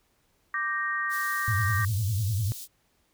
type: chord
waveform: sine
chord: G minor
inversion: second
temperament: equal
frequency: 1174.7 / 1568 / 1864.7 Hz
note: D6 / G6 / Bb6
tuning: 0 / 0 / 0 cents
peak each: -31 / -33 / -29 dBFS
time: 0.54-1.85 s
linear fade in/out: 2 ms
type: high-pass noise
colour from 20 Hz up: white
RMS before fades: -40 dBFS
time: 1.09-2.68 s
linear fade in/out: 50 ms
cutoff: 3600 Hz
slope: 24 dB/octave
type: tone with vibrato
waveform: sine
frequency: 103.6 Hz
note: G#2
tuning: 4 cents flat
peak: -24 dBFS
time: 1.48-2.52 s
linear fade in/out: 0 ms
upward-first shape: triangle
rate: 10 Hz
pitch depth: 230 cents each way
effects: pink hiss -69 dBFS RMS until 3.13 s